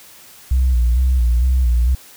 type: tone with vibrato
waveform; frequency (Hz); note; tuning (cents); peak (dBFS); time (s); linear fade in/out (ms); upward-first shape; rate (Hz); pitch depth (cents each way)
sine; 61.74; B1; 0; -10; 0.51-1.95; 5; square; 2.2; 69
effects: tanh soft clip ceiling -9 dBFS + white hiss -43 dBFS RMS until 2.16 s